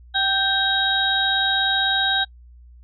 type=tone cluster; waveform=sine; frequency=773 / 1571 / 3242 / 3805 Hz; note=G5 / G6 / G#7 / A#7; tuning=-24 / +3 / -42 / +35 cents; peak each=-25 / -22 / -28 / -21 dBFS; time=0.14-2.25 s; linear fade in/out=20 ms; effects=noise-tail reverb RT60 0.1 s tail -26 dB re dry + added 60 Hz sine -43 dBFS peak until 2.83 s